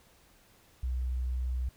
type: tone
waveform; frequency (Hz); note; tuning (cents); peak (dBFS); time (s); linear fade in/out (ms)
sine; 62.8; B1; +30; -29; 0.83-1.69; 5
effects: pink hiss -62 dBFS RMS until 1.76 s